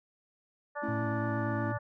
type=harmonic tone; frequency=292.1 Hz; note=D4; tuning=9 cents flat; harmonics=2 / 3 / 4 / 5 / 6; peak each=-38 / -40 / -41 / -42 / -43 dBFS; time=0.75-1.79 s; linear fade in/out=20 ms
type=chord; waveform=triangle; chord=A major; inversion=none; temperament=equal; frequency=220 / 277.2 / 329.6 Hz; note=A3 / C#4 / E4; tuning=0 / 0 / 0 cents; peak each=-36 dBFS; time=0.82-1.73 s; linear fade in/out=20 ms
type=tone with vibrato; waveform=sine; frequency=111.5 Hz; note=A2; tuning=23 cents sharp; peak=-33 dBFS; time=0.88-1.78 s; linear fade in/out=10 ms; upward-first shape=square; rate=8.5 Hz; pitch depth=39 cents each way
effects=none